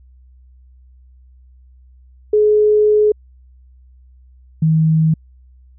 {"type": "tone pair in turn", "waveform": "sine", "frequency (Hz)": [423, 158.73], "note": ["G#4", "D#3"], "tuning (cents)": [32, 35], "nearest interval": "octave + perfect fourth", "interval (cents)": 1697, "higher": "first", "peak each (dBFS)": [-9, -10], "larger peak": "first", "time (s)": [[2.33, 3.12], [4.62, 5.14]], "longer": "first", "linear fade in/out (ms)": 5, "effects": ["added 63 Hz sine -43 dBFS peak until 5.78 s"]}